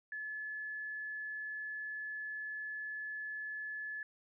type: tone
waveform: sine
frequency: 1719 Hz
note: A6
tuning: 41 cents flat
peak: -39 dBFS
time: 0.12-4.03 s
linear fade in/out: 2 ms
effects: none